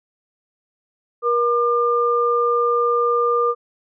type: tone pair together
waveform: sine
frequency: 476.2 / 1200 Hz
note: A#4 / D6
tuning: +37 / +37 cents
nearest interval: octave + major third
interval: 1600 cents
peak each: -18 / -18 dBFS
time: 1.22-3.55 s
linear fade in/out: 50 ms
effects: none